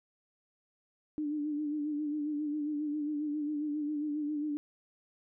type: tone with vibrato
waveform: sine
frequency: 298.1 Hz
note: D4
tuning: 26 cents sharp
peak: -31 dBFS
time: 1.18-4.57 s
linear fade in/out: 0 ms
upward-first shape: sine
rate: 7.4 Hz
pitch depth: 47 cents each way
effects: none